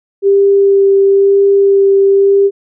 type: tone with vibrato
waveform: sine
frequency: 395.2 Hz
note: G4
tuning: 14 cents sharp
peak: -5 dBFS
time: 0.22-2.51 s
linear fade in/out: 50 ms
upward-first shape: sine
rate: 1 Hz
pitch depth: 10 cents each way
effects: none